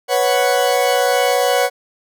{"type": "chord", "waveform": "40% pulse", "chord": "B suspended second", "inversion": "none", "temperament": "equal", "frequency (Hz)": [493.9, 554.4, 740], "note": ["B4", "C#5", "F#5"], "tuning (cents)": [0, 0, 0], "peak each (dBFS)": -17, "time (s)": [0.08, 1.7], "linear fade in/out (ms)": 50, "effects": []}